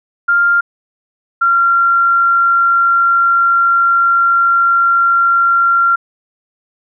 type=tone pair in turn; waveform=sine; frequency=1396.9 / 1376.9 Hz; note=F6 / F6; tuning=0 / -25 cents; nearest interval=unison; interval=25 cents; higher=first; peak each=-8 dBFS; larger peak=neither; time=0.28-0.61 / 1.41-5.96 s; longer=second; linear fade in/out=10 ms; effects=none